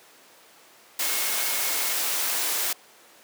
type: tone in noise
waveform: sine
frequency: 2170 Hz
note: C#7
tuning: 37 cents flat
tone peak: -37 dBFS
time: 1.02-1.93 s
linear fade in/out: 5 ms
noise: white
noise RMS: -26 dBFS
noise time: 0.99-2.73 s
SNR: -14 dB
effects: pink hiss -52 dBFS RMS until 3.23 s + high-pass 400 Hz 12 dB/octave